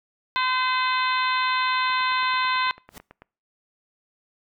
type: harmonic tone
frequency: 512 Hz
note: C5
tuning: 38 cents flat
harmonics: 2 / 3 / 4 / 5 / 6 / 7 / 8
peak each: -23 / -28 / -29 / -31 / -36 / -32 / -33 dBFS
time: 0.36-2.71 s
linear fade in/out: 0 ms
type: click train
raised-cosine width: 0.5 ms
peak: -29 dBFS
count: 13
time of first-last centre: 1.9-3.22 s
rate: 9.09 Hz
type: noise with exponential growth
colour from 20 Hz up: pink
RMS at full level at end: -37 dBFS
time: 2.88-2.98 s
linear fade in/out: 1 ms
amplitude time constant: 21 ms
effects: noise-tail reverb RT60 0.4 s tail -25 dB re dry